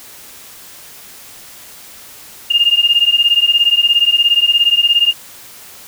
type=beating tone pair; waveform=sine; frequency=2816 / 2833 Hz; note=F7 / F7; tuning=+14 / +24 cents; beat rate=17 Hz; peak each=-12 dBFS; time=2.5-5.13 s; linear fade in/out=10 ms; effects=white hiss -37 dBFS RMS until 5.87 s